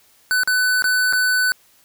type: tone with dropouts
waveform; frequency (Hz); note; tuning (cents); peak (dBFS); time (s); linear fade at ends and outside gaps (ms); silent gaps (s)
square; 1500; F#6; +23; -16; 0.31-1.52; 0; 0.434-0.475 / 0.822-0.842 / 1.126-1.133
effects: white hiss -55 dBFS RMS until 1.84 s